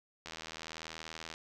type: click train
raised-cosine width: 0.2 ms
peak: -25 dBFS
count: 88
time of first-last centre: 0.26-1.339 s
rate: 80.6 Hz
effects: none